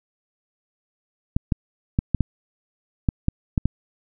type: clicks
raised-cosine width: 5 ms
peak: -6 dBFS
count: 9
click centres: 1.365 / 1.522 / 1.989 / 2.147 / 2.207 / 3.088 / 3.284 / 3.578 / 3.656 s
effects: none